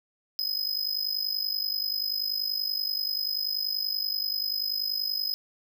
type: tone with amplitude modulation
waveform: square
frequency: 5050 Hz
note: D#8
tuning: 25 cents sharp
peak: -24 dBFS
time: 0.39-5.34 s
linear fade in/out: 0 ms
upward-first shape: sine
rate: 50.4 Hz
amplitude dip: 80%
effects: none